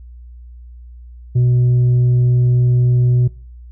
triangle tone with tanh clipping, 123.47 Hz, B2, in tune, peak -11 dBFS, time 1.35-3.28 s, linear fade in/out 10 ms, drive 8 dB, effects noise-tail reverb RT60 0.4 s tail -21 dB re dry + added 60 Hz sine -34 dBFS peak until 3.71 s

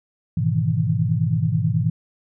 sine chord, E major seventh, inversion first, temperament equal with one note detuned, 104.79 / 123.47 / 155.56 / 164.81 Hz, G#2 / B2 / D#3 / E3, +16 / 0 / 0 / 0 cents, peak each -23 dBFS, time 0.37-1.9 s, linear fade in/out 5 ms, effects none

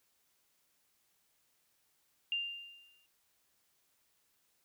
sine tone with exponential decay, 2794 Hz, F7, in tune, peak -30 dBFS, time 2.32-3.06 s, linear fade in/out 1 ms, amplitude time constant 160 ms, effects white hiss -75 dBFS RMS until 4.64 s

